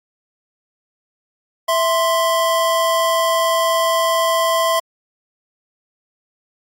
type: tone pair together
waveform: square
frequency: 659.3 / 1046.5 Hz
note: E5 / C6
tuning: 0 / 0 cents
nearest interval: minor sixth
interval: 800 cents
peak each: -18 / -18 dBFS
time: 1.68-4.8 s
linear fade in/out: 10 ms
effects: AAC 64 kbps